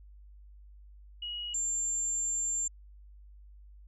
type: tone pair in turn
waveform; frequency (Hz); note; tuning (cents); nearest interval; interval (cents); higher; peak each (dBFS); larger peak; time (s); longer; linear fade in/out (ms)
sine; 2901 / 7310; F#7 / A#8; -35 / -35; octave + major third; 1600; second; -35 / -29; second; 1.22-1.54 / 1.54-2.68; second; 5
effects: added 50 Hz sine -50 dBFS peak until 3.87 s